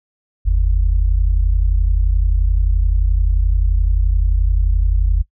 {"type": "tone pair together", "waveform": "sine", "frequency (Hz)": [46.25, 77.78], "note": ["F#1", "D#2"], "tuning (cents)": [0, 0], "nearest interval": "major sixth", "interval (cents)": 900, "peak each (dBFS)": [-12, -19], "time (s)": [0.45, 5.23], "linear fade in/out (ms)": 20, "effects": ["noise-tail reverb RT60 0.1 s tail -21 dB re dry"]}